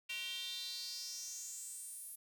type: tone with high-pass filter sweep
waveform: square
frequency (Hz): 211.4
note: G#3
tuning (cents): +31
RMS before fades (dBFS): -45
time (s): 0.09-2.16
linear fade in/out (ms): 10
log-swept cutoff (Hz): 2700 to 11000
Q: 5.4
effects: none